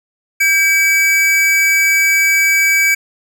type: tone pair together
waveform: square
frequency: 1595 / 2288 Hz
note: G6 / D7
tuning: +30 / -46 cents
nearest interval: tritone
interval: 624 cents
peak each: -19 / -11 dBFS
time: 0.4-2.95 s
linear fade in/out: 10 ms
effects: none